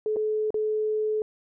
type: tone with dropouts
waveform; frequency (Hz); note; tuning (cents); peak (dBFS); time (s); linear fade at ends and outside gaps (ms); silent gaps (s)
sine; 430; A4; -40; -23; 0.06-1.22; 1; 0.161-0.167 / 0.505-0.543
effects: none